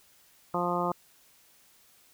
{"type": "harmonic tone", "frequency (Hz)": 175.8, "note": "F3", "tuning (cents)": 12, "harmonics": [1, 2, 3, 4, 5, 6, 7], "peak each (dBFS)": [-34, -34, -34, -34, -34, -34, -34], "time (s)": [0.54, 0.92], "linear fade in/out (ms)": 2, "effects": ["white hiss -61 dBFS RMS until 2.13 s"]}